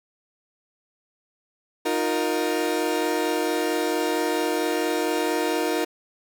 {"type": "chord", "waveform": "30% pulse", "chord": "Eb suspended second", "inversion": "none", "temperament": "equal with one note detuned", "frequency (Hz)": [311.1, 355.5, 466.2], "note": ["Eb4", "F4", "Bb4"], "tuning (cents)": [0, 31, 0], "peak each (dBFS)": -24, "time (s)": [1.85, 5.85], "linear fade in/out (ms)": 10, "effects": []}